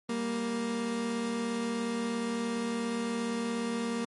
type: tone pair together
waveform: 30% pulse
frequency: 196.7 / 233.8 Hz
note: G3 / A#3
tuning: +6 / +5 cents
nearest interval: minor third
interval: 299 cents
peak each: -36 / -28 dBFS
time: 0.09-4.05 s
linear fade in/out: 5 ms
effects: MP3 48 kbps